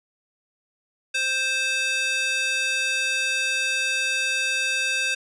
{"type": "tone with high-pass filter", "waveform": "square", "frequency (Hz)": 524, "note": "C5", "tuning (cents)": 2, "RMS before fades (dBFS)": -24, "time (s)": [1.14, 5.15], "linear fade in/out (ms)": 10, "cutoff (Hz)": 2200, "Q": 2.3, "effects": ["resampled to 22050 Hz"]}